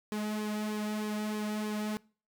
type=tone with flanger; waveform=sawtooth; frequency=212.2 Hz; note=G#3; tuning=38 cents sharp; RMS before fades=-34 dBFS; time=0.12-1.97 s; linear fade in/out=0 ms; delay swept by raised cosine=1.4 to 2.9 ms; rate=3.2 Hz; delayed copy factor=-0.65; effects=noise-tail reverb RT60 0.4 s tail -24 dB re dry